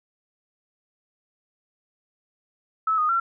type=tone with pitch steps; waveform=sine; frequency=1301 / 1238 / 1359 Hz; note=E6 / D#6 / F6; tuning=-23 / -9 / -48 cents; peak=-19 dBFS; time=2.87-3.2 s; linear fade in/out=5 ms; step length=110 ms; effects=none